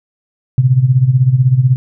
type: tone with tremolo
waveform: sine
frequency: 128.5 Hz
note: C3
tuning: 31 cents flat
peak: -4 dBFS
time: 0.58-1.76 s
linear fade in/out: 0 ms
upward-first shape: sine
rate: 16 Hz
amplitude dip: 75%
effects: none